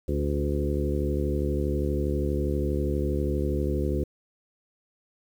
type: harmonic tone with a mistuned harmonic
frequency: 72.4 Hz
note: D2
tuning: 24 cents flat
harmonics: 1 / 2 / 3 / 4 / 5 / 6 / 7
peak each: -27 / -32 / -34 / -33 / -31 / -36 / -35 dBFS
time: 0.08-4.04 s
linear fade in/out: 5 ms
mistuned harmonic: 6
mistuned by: -18 cents
effects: 9-bit